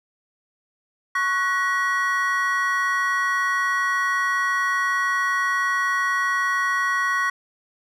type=chord; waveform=triangle; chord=F# major; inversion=second; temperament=equal with one note detuned; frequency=1108.7 / 1480 / 1912.7 Hz; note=C#6 / F#6 / A#6; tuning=0 / 0 / +44 cents; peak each=-22 / -25 / -21 dBFS; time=1.15-7.3 s; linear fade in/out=5 ms; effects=none